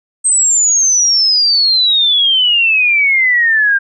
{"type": "exponential sweep", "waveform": "sine", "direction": "down", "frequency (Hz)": [8372, 1583], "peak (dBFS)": -8, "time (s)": [0.24, 3.79], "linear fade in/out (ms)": 20, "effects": []}